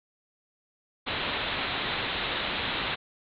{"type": "low-pass noise", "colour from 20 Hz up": "white", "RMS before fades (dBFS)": -31, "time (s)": [1.06, 2.96], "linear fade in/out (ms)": 20, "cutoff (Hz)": 4000, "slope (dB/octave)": 96, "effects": []}